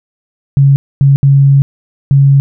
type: tone bursts at uneven times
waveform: sine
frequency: 138.59 Hz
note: C#3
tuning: in tune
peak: -3 dBFS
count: 4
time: 0.57-0.76 / 1.01-1.16 / 1.23-1.62 / 2.11-2.4 s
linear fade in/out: 0 ms
effects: none